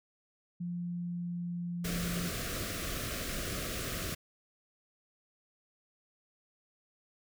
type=tone with pitch glide; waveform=sine; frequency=174.61 to 173.5 Hz; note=F3 to F3; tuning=0 to -11 cents; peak=-34 dBFS; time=0.6-2.3 s; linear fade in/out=10 ms; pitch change=-11 cents; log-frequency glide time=0.72-2.16 s
type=band-stop noise; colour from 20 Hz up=pink; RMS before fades=-37 dBFS; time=1.84-4.15 s; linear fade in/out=10 ms; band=710 to 1100 Hz; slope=96 dB/octave
effects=none